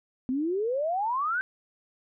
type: exponential sweep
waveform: sine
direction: up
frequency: 247.4 to 1568 Hz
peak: -25 dBFS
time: 0.29-1.41 s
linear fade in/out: 0 ms
effects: none